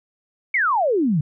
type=exponential sweep; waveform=sine; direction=down; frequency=2279 to 138.59 Hz; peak=-16 dBFS; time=0.54-1.21 s; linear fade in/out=5 ms; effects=none